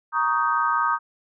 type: chord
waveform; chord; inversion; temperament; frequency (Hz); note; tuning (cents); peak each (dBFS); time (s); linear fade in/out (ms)
sine; Eb dominant seventh; second; just; 933.4 / 1120.1 / 1244.5 / 1555.6; Bb5 / Db6 / Eb6 / G6; +2 / +18 / 0 / -14; -25 / -27 / -22 / -27; 0.12-0.99; 50
effects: none